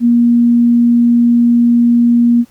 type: tone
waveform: sine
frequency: 237.5 Hz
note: A#3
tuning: 33 cents sharp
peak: -6 dBFS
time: 0-2.45 s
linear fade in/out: 50 ms
effects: pink hiss -50 dBFS RMS until 2.5 s